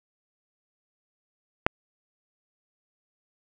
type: click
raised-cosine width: 0.5 ms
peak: -3 dBFS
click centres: 1.665 s
effects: none